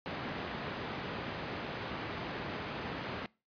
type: band-pass noise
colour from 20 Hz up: pink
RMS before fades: -40 dBFS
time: 0.06-3.26 s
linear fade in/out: 0 ms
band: 120 to 2900 Hz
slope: 12 dB/octave
effects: noise-tail reverb RT60 0.3 s tail -23 dB re dry + resampled to 11025 Hz